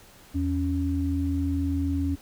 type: tone pair together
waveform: sine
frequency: 82.41 / 278.1 Hz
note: E2 / C#4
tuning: 0 / +6 cents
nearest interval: octave + major sixth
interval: 2106 cents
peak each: -26 dBFS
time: 0.34-2.16 s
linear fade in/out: 20 ms
effects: pink hiss -52 dBFS RMS until 2.21 s